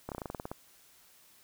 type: slowing click train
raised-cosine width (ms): 1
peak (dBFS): -23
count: 11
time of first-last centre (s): 0.09-0.515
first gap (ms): 28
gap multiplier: 1.09
effects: white hiss -61 dBFS RMS until 1.43 s